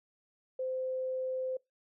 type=tone; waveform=sine; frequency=517 Hz; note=C5; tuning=21 cents flat; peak=-32 dBFS; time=0.59-1.57 s; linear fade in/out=5 ms; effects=noise-tail reverb RT60 0.2 s tail -24 dB re dry